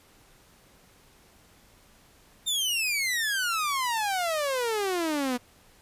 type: exponential sweep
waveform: sawtooth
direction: down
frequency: 3658 to 240 Hz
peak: -22 dBFS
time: 2.46-5.38 s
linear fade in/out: 20 ms
effects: pink hiss -58 dBFS RMS until 5.81 s + resampled to 32000 Hz